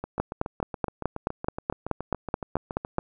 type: two click trains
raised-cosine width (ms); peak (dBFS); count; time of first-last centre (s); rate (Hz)
1; -10 / -18; 14 / 22; 0.2-2.984 / 0.04-2.989; 4.67 / 7.12
effects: none